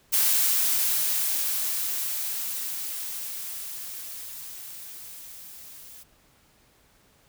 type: noise with level ramp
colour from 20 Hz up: blue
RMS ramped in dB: -21 to -46 dBFS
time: 0.12-6.04 s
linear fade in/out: 20 ms
effects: pink hiss -61 dBFS RMS until 7.28 s